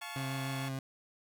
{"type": "chord", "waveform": "15% pulse", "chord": "F augmented", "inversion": "none", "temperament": "equal with one note detuned", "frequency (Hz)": [698.5, 864.9, 1108.7], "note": ["F5", "A5", "C#6"], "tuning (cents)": [0, -30, 0], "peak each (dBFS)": [-40, -38, -39], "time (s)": [0.01, 0.69], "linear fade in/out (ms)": 10}
{"type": "tone with vibrato", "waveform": "30% pulse", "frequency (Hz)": 134.3, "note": "C3", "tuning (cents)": 46, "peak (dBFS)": -33, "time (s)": [0.16, 0.79], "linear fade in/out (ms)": 2, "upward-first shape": "sine", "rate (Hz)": 6.5, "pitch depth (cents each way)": 13}
{"effects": []}